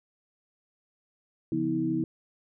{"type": "tone cluster", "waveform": "sine", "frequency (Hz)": [140.5, 173.5, 248.1, 321.2], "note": ["C#3", "F3", "B3", "E4"], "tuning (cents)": [24, -11, 8, -45], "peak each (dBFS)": [-35, -34, -32, -27], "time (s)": [1.52, 2.04], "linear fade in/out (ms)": 2, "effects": []}